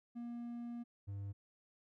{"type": "tone pair in turn", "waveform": "triangle", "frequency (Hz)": [237.4, 99.81], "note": ["A#3", "G2"], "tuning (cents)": [32, 32], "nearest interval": "octave + minor third", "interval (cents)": 1500, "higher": "first", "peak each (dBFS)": [-40, -39], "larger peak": "second", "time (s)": [[0.15, 0.84], [1.07, 1.33]], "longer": "first", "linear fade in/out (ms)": 20, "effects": []}